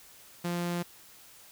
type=tone; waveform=sawtooth; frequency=173.9 Hz; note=F3; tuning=7 cents flat; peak=-26 dBFS; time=0.44-0.83 s; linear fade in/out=10 ms; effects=white hiss -54 dBFS RMS until 1.51 s